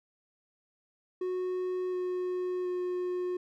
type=tone with pitch steps; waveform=triangle; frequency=366.6 / 363.6 / 360.7 Hz; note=F#4 / F#4 / F#4; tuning=-16 / -30 / -44 cents; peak=-28 dBFS; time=1.21-3.37 s; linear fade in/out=5 ms; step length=720 ms; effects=none